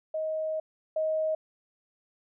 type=tone pair in turn; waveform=sine; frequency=629 / 629 Hz; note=D#5 / D#5; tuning=+19 / +19 cents; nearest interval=unison; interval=0 cents; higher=neither; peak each=-28 / -25 dBFS; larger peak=second; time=0.14-0.6 / 0.96-1.35 s; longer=first; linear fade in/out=5 ms; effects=none